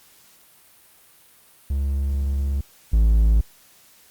triangle tone pair in turn, 69.3 / 54.56 Hz, C#2 / A1, 0 / -14 cents, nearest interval major third, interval 414 cents, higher first, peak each -18 / -11 dBFS, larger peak second, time 1.7-2.61 / 2.93-3.41 s, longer first, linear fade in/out 5 ms, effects white hiss -53 dBFS RMS until 4.1 s + Opus 48 kbps

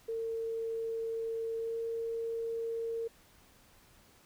sine tone with pitch glide, 453.6 to 457.8 Hz, A#4 to A#4, -47 to -31 cents, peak -33 dBFS, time 0.08-3.08 s, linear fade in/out 10 ms, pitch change +16 cents, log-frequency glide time 1.57-1.77 s, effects pink hiss -62 dBFS RMS until 4.25 s

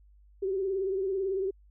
sine tone with vibrato, 384.6 Hz, G4, 33 cents flat, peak -27 dBFS, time 0.42-1.51 s, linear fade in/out 10 ms, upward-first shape triangle, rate 18 Hz, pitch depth 76 cents each way, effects added 50 Hz sine -55 dBFS peak until 1.7 s

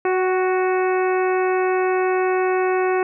harmonic tone with a mistuned harmonic, 370 Hz, F#4, in tune, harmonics 1 / 2 / 3 / 4 / 5 / 6 / 7, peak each -18 / -24 / -28 / -30 / -32 / -34 / -35 dBFS, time 0.05-3.03 s, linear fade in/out 2 ms, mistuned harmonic 2, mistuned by +21 cents, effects none

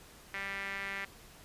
sawtooth tone with band-pass filter, 196.7 Hz, G3, 6 cents sharp, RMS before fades -39 dBFS, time 0.34-1.05 s, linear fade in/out 2 ms, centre 2000 Hz, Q 4, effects pink hiss -55 dBFS RMS until 1.44 s + resampled to 32000 Hz

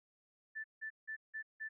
sine tone bursts, 1760 Hz, A6, in tune, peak -40 dBFS, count 5, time 0.55-1.69 s, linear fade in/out 20 ms, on 92 ms, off 170 ms, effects none

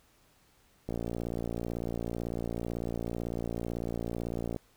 click train, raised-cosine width 2 ms, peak -21 dBFS, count 214, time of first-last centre 0.89-4.562 s, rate 58 Hz, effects pink hiss -65 dBFS RMS until 4.76 s

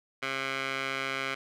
15% pulse tone with band-pass filter, 134.6 Hz, C3, 49 cents sharp, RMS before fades -33 dBFS, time 0.22-1.35 s, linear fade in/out 10 ms, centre 2100 Hz, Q 1.6, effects none

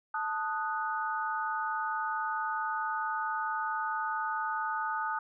sine chord, D# diminished, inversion second, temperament equal, 880 / 1244.5 / 1480 Hz, A5 / D#6 / F#6, 0 / 0 / 0 cents, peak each -34 / -34 / -36 dBFS, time 0.14-5.19 s, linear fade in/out 5 ms, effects none

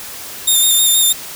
10% pulse tone with vibrato, 3636 Hz, A#7, 44 cents flat, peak -3 dBFS, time 0.47-1.13 s, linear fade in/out 10 ms, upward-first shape square, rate 6.3 Hz, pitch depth 24 cents each way, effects white hiss -30 dBFS RMS until 1.35 s

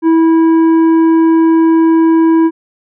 triangle tone with tanh clipping, 326.3 Hz, E4, 18 cents flat, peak -7 dBFS, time 0.02-2.51 s, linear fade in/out 50 ms, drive 12 dB, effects none

